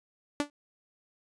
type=tone with exponential decay; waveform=sawtooth; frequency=291.3 Hz; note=D4; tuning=14 cents flat; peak=-19 dBFS; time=0.4-0.5 s; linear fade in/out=0 ms; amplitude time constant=21 ms; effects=resampled to 22050 Hz